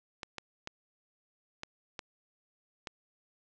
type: clicks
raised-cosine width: 0.2 ms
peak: -21 dBFS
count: 6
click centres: 0.232 / 0.383 / 0.674 / 1.634 / 1.992 / 2.872 s
effects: low-pass 7000 Hz 12 dB/octave